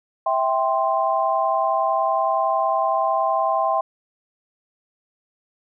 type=chord; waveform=sine; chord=C major; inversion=first; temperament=just; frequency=654.1 / 784.9 / 1046.5 Hz; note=E5 / G5 / C6; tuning=-14 / +2 / 0 cents; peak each=-22 dBFS; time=0.26-3.81 s; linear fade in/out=5 ms; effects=none